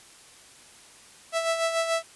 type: tone with tremolo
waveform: sawtooth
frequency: 659.3 Hz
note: E5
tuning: in tune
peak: -18 dBFS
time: 1.32-2.03 s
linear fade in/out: 50 ms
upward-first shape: sine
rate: 6.9 Hz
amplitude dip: 55%
effects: white hiss -51 dBFS RMS until 2.15 s + resampled to 24000 Hz